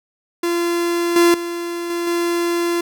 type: tone with level steps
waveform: 45% pulse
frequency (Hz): 343.6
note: F4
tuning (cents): -28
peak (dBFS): -17 / -10 / -23 / -20 / -17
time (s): 0.43-2.81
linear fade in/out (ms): 5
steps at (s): 1.16 / 1.34 / 1.9 / 2.07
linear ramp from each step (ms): 2
effects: none